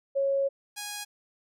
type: tone pair in turn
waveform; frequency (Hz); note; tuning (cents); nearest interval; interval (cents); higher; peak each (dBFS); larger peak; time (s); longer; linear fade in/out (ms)
sine / 5% pulse; 550 / 826.2; C#5 / G#5; -14 / -9; perfect fifth; 705; second; -23; neither; 0.15-0.49 / 0.76-1.05; first; 20
effects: none